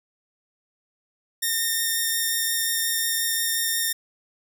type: tone with vibrato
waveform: 5% pulse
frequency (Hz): 1827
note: A#6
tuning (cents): -35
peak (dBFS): -12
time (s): 1.42-3.93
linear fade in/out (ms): 10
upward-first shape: sine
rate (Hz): 5.6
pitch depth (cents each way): 8
effects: none